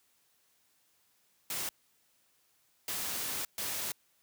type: noise bursts at uneven times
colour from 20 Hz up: white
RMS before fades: -36 dBFS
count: 3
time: 1.5-1.69 / 2.88-3.45 / 3.58-3.92 s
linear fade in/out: 2 ms
effects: white hiss -71 dBFS RMS until 4.22 s + high-pass 60 Hz 12 dB/octave